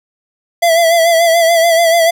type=tone with vibrato; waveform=square; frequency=669 Hz; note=E5; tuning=25 cents sharp; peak=-8 dBFS; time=0.62-2.11 s; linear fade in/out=10 ms; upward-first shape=sine; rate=6.9 Hz; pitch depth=48 cents each way; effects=none